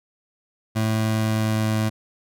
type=tone with pitch glide; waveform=25% pulse; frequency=110 to 109.05 Hz; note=A2 to A2; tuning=0 to -15 cents; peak=-16 dBFS; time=0.75-1.9 s; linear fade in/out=20 ms; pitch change=-15 cents; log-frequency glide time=0.96-1.76 s; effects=none